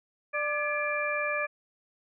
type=harmonic tone with a mistuned harmonic; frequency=592 Hz; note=D5; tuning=14 cents sharp; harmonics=1 / 2 / 3 / 4; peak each=-32 / -34 / -33 / -32 dBFS; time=0.33-1.47 s; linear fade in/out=20 ms; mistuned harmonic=3; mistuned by=-64 cents; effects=none